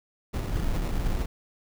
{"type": "noise with sample-and-hold", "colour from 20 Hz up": "brown", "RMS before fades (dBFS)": -27, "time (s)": [0.33, 1.26], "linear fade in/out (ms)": 10, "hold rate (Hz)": 1575, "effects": []}